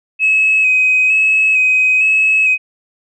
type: tone with vibrato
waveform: sine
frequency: 2549 Hz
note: D#7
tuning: 41 cents sharp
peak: -8 dBFS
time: 0.19-2.58 s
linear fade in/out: 50 ms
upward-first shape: square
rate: 1.1 Hz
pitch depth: 20 cents each way
effects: tanh soft clip ceiling -4 dBFS